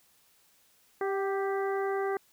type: harmonic tone with a mistuned harmonic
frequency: 393.1 Hz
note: G4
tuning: 5 cents sharp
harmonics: 1 / 2 / 3 / 4 / 5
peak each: -29 / -35 / -39 / -41 / -43 dBFS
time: 1.01-2.17 s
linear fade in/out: 2 ms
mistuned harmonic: 2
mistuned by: -28 cents
effects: white hiss -65 dBFS RMS until 2.32 s